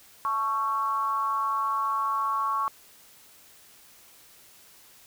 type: tone with frequency modulation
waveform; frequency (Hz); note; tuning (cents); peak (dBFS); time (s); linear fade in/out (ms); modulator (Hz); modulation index
sine; 1108.7; C#6; 0; -24; 0.25-2.68; 0; 234; 0.58
effects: white hiss -54 dBFS RMS until 5.06 s